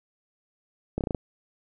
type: slowing click train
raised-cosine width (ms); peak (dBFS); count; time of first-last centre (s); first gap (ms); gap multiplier
2; -14; 6; 0.98-1.148; 28; 1.09
effects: none